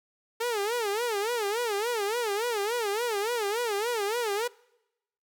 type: tone with vibrato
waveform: sawtooth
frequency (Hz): 441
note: A4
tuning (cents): +4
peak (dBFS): -23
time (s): 0.4-4.48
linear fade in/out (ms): 10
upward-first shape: sine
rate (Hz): 3.5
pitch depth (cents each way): 180
effects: noise-tail reverb RT60 0.9 s tail -24 dB re dry